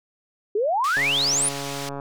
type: exponential sweep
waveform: sine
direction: up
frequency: 392 to 10360 Hz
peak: -19 dBFS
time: 0.55-1.49 s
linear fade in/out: 5 ms
type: band-pass noise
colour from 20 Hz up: white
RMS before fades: -35 dBFS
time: 0.84-1.89 s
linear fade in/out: 2 ms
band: 1500 to 5600 Hz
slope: 12 dB/octave
type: click train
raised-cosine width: 1 ms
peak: -19 dBFS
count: 145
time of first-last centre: 0.97-1.999 s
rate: 140 Hz
effects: none